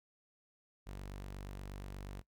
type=tone; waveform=sawtooth; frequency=48.38 Hz; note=G1; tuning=22 cents flat; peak=-40 dBFS; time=0.86-2.22 s; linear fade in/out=20 ms; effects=noise-tail reverb RT60 0.1 s tail -18 dB re dry